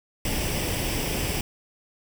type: noise with comb filter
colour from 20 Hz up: pink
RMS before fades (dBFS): -27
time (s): 0.25-1.41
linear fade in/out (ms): 2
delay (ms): 0.37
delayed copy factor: +0.6
effects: none